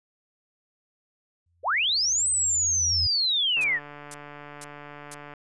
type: tone with exponential growth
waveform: sine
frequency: 86 Hz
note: F2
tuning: 26 cents flat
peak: -27 dBFS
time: 1.46-3.07 s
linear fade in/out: 5 ms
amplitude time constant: 350 ms
type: linear two-way sweep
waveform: sine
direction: up then down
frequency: 416.4 to 8280 to 1725 Hz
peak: -21 dBFS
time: 1.63-3.8 s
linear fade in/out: 50 ms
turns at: 2.29 s
type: click train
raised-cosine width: 0.5 ms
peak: -27 dBFS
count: 259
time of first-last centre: 3.57-5.337 s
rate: 146 Hz
type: noise bursts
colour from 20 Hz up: violet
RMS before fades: -32 dBFS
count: 4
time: 3.61-5.144 s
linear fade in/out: 2 ms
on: 31 ms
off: 470 ms
effects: resampled to 22050 Hz